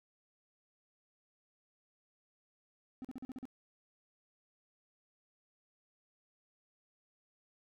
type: tone bursts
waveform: triangle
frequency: 257.6 Hz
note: C4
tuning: 27 cents flat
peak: -39 dBFS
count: 7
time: 3.02-3.454 s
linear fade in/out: 0 ms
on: 26 ms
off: 42 ms
effects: none